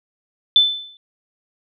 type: tone with exponential decay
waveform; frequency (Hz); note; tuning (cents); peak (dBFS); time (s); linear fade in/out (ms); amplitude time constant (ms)
sine; 3520; A7; 0; -6; 0.56-0.97; 1; 88
effects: none